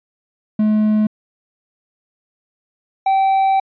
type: tone pair in turn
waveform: triangle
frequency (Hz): 213.8 / 774.1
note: A3 / G5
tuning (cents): -49 / -22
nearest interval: octave + minor seventh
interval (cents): 2227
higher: second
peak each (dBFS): -10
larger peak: neither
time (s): 0.59-1.07 / 3.06-3.6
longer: second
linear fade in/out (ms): 5
effects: resampled to 11025 Hz